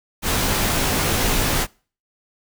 pink noise with comb filter, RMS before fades -20 dBFS, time 0.22-1.67 s, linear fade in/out 50 ms, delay 17 ms, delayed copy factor -0.6, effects noise-tail reverb RT60 0.4 s tail -25 dB re dry

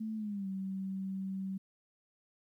sine tone with pitch glide, 218.9 to 191.67 Hz, A3 to G3, -9 to -39 cents, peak -35 dBFS, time 0-1.58 s, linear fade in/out 10 ms, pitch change -230 cents, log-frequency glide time 0.16-0.48 s, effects 12-bit

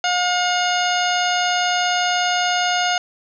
harmonic tone, 717 Hz, F5, 45 cents sharp, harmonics 1 / 2 / 3 / 4 / 5 / 6 / 7 / 9, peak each -20 / -23 / -28 / -25 / -29 / -31 / -31 / -29 dBFS, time 0.04-2.98 s, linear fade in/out 2 ms, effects none

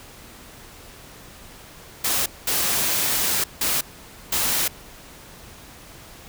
white noise bursts at uneven times, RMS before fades -22 dBFS, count 4, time 2.04-2.26 / 2.47-3.44 / 3.61-3.81 / 4.32-4.68 s, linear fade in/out 5 ms, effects pink hiss -44 dBFS RMS until 6.28 s

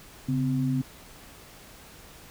sine tone pair together, 138.1 / 257.3 Hz, C#3 / C4, -6 / -29 cents, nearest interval major seventh, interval 1077 cents, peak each -26 dBFS, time 0.28-0.82 s, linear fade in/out 10 ms, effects pink hiss -49 dBFS RMS until 2.3 s

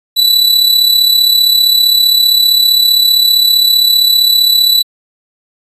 45% pulse tone with amplitude modulation, 3961 Hz, B7, 4 cents sharp, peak -4 dBFS, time 0.16-4.83 s, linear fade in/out 20 ms, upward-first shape sine, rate 35.3 Hz, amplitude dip 55%, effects resampled to 32000 Hz

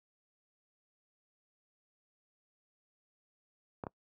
clicks, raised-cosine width 1 ms, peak -24 dBFS, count 2, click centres 3.838 / 3.868 s, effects noise-tail reverb RT60 0.1 s tail -24 dB re dry + high-pass 80 Hz 12 dB/octave

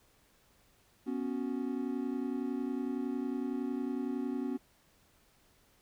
triangle chord, B suspended second, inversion none, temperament just, 246.9 / 277.8 / 370.4 Hz, B3 / C#4 / F#4, 0 / +4 / +2 cents, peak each -34 / -34 / -39 dBFS, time 1.06-4.58 s, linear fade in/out 20 ms, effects pink hiss -67 dBFS RMS until 5.81 s

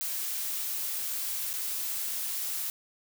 blue noise with dropouts, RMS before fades -33 dBFS, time 0.01-2.7 s, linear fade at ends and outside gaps 0 ms, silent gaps 1.531-1.538 s, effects none

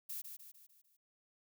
violet noise with echo, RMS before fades -43 dBFS, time 0.09-0.22 s, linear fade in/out 10 ms, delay 150 ms, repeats 5, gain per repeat -6 dB, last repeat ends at 0.97 s, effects none

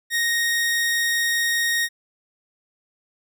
sawtooth tone, 1865 Hz, A#6, in tune, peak -16 dBFS, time 0.1-1.89 s, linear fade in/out 50 ms, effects none

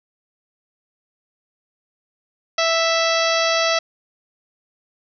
harmonic tone with a mistuned harmonic, 659.3 Hz, E5, in tune, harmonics 1 / 2 / 3 / 4 / 5 / 6 / 7 / 8 / 9, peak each -20 / -23 / -25 / -26 / -27 / -28 / -28 / -29 / -30 dBFS, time 2.58-3.79 s, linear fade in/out 5 ms, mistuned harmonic 8, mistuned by +22 cents, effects none

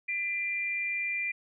sine tone pair together, 2003 / 2382 Hz, B6 / D7, +24 / +24 cents, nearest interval minor third, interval 300 cents, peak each -35 / -30 dBFS, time 0.08-1.32 s, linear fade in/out 10 ms, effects none

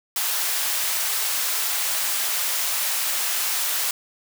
white high-pass noise, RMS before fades -24 dBFS, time 0.16-3.91 s, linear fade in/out 2 ms, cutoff 740 Hz, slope 12 dB/octave, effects none

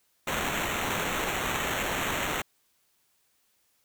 violet noise with sample-and-hold, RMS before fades -30 dBFS, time 0.27-2.42 s, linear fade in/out 5 ms, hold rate 4900 Hz, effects white hiss -70 dBFS RMS until 3.84 s

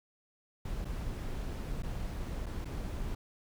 brown noise with dropouts, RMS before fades -37 dBFS, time 0.65-3.15 s, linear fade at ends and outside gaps 5 ms, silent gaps 0.847-0.852 / 1.823-1.832 / 2.46-2.464 / 2.647-2.654 s, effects none

